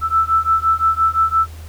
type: beating tone pair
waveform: sine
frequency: 1318.5 / 1324.3 Hz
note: E6 / E6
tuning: 0 / +8 cents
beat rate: 5.8 Hz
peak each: -16 dBFS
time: 0.01-1.47 s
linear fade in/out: 50 ms
effects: added 80 Hz sine -31 dBFS peak until 1.68 s + pink hiss -44 dBFS RMS until 1.68 s